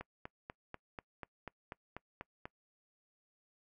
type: click train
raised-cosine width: 0.5 ms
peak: -28 dBFS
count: 11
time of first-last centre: 0.01-2.455 s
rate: 4.09 Hz
effects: noise-tail reverb RT60 0.1 s tail -24 dB re dry